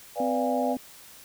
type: chord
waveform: sine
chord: B diminished seventh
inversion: none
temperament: equal with one note detuned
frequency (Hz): 493.9 / 587.3 / 698.5 / 817.3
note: B4 / D5 / F5 / Ab5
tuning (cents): 0 / 0 / 0 / -28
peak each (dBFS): -31 / -29 / -30 / -31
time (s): 0.15-0.77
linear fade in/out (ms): 50
type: tone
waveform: sine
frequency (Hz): 256.7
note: C4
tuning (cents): -33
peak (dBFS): -28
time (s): 0.2-0.77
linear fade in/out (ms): 2
effects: white hiss -49 dBFS RMS until 1.24 s